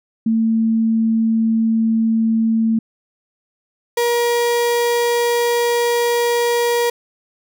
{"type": "tone pair in turn", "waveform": ["sine", "35% pulse"], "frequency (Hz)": [224.4, 475.5], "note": ["A3", "A#4"], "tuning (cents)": [34, 34], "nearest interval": "octave + minor second", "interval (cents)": 1300, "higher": "second", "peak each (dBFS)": -13, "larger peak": "neither", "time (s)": [[0.26, 2.79], [3.97, 6.9]], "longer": "second", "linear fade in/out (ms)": 5, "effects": []}